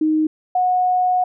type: tone pair in turn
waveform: sine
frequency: 311.1 / 730.4 Hz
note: D#4 / F#5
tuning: 0 / -23 cents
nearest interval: octave + minor third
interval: 1477 cents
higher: second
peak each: -14 dBFS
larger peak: neither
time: 0.01-0.27 / 0.55-1.24 s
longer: second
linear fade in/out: 5 ms
effects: none